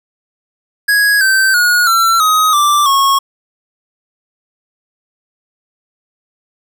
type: tone with pitch steps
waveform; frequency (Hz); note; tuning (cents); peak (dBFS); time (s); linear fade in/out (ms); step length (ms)
square; 1661.2 / 1550 / 1446.2 / 1349.3 / 1259 / 1174.6 / 1096; G#6 / G6 / F#6 / E6 / D#6 / D6 / C#6; 0 / -20 / -40 / +40 / +20 / 0 / -20; -9; 0.88-3.19; 10; 330
effects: none